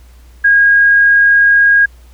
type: tone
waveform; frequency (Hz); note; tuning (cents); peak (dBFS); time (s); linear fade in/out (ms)
sine; 1634; G#6; -29; -5; 0.44-1.86; 10
effects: added 60 Hz sine -37 dBFS peak until 2.13 s + pink hiss -50 dBFS RMS until 2.13 s